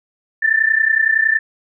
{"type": "tone pair together", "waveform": "sine", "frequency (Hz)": [1760, 1790.8], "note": ["A6", "A6"], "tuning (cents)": [0, 30], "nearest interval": "unison", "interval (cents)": 30, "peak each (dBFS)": -15, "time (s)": [0.42, 1.39], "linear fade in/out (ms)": 10, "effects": []}